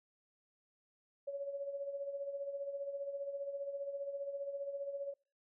sine tone with tremolo, 560 Hz, C#5, 18 cents sharp, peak -36 dBFS, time 1.27-5.14 s, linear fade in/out 10 ms, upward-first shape sine, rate 15 Hz, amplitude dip 60%, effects noise-tail reverb RT60 0.4 s tail -26 dB re dry

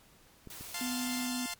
clicks, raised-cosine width 3 ms, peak -33 dBFS, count 2, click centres 0.473 / 0.61 s
white noise, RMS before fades -46 dBFS, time 0.5-1.27 s, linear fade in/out 2 ms
5% pulse chord, F major, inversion none, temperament equal, 698.5 / 880 / 1046.5 Hz, F5 / A5 / C6, 0 / 0 / 0 cents, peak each -28 / -29 / -29 dBFS, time 0.74-1.54 s, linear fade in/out 5 ms
triangle tone with vibrato, 250 Hz, B3, 21 cents sharp, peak -32 dBFS, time 0.81-1.46 s, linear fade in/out 2 ms, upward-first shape sine, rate 19 Hz, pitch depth 11 cents each way
effects pink hiss -61 dBFS RMS until 1.59 s + MP3 96 kbps

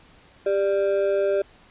triangle ring-modulated tone, 493.9 Hz, B4, in tune, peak -14 dBFS, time 0.46-1.42 s, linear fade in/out 5 ms, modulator 97.3 Hz, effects pink hiss -53 dBFS RMS until 1.7 s + resampled to 8000 Hz

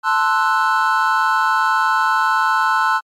triangle chord, F# half-diminished seventh, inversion first, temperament equal, 880 / 1046.5 / 1318.5 / 1480 Hz, A5 / C6 / E6 / F#6, 0 / 0 / 0 / 0 cents, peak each -17 dBFS, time 0.03-3.01 s, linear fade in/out 50 ms, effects tanh soft clip ceiling -2 dBFS + MP3 64 kbps

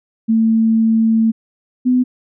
sine tone pair in turn, 223.9 / 251.3 Hz, A3 / B3, +30 / +30 cents, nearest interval major second, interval 200 cents, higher second, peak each -10 dBFS, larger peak neither, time 0.28-1.32 / 1.85-2.04 s, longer first, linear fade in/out 20 ms, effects none

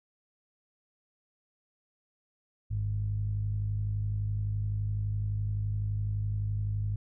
sawtooth tone with low-pass filter, 51.8 Hz, G#1, 4 cents flat, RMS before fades -31 dBFS, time 2.7-6.96 s, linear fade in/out 5 ms, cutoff 110 Hz, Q 7.3, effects none

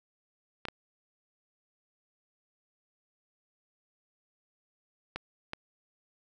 clicks, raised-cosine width 0.3 ms, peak -19 dBFS, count 4, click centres 0.653 / 0.685 / 5.16 / 5.534 s, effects none

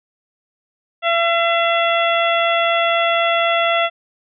harmonic tone, 676 Hz, E5, 43 cents sharp, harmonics 1 / 2 / 3 / 4 / 5, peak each -17 / -20 / -22 / -23 / -24 dBFS, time 1.02-3.9 s, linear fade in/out 50 ms, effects none

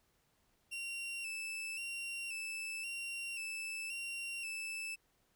40% pulse tone with vibrato, 2692 Hz, E7, 36 cents sharp, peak -39 dBFS, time 0.71-4.96 s, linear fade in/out 20 ms, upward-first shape square, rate 0.94 Hz, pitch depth 39 cents each way, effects pink hiss -75 dBFS RMS until 5.35 s

